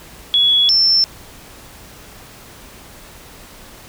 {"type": "tone pair in turn", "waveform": "sine", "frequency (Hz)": [3374, 5356], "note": ["G#7", "E8"], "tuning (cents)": [27, 27], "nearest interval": "minor sixth", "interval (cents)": 800, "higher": "second", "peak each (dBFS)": -10, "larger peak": "neither", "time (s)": [[0.34, 0.69], [0.69, 1.04]], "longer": "neither", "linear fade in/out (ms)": 0, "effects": ["pink hiss -40 dBFS RMS until 3.88 s"]}